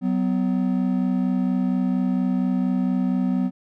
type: tone pair together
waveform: triangle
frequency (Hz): 187.2 / 251.5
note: F#3 / B3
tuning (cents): +20 / +32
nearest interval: perfect fourth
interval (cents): 512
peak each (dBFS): -20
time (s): 0.01-3.51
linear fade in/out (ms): 50
effects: none